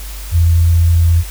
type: tone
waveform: sine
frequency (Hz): 84.2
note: E2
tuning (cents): +37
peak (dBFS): -7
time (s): 0.31-1.24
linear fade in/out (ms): 50
effects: added 50 Hz sine -25 dBFS peak until 1.3 s + white hiss -33 dBFS RMS until 1.3 s